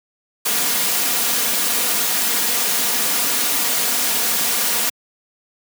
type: noise with comb filter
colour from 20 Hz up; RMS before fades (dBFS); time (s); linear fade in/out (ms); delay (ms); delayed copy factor
white; -19; 0.45-4.9; 10; 4.2; +0.5
effects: high-pass 150 Hz 12 dB/octave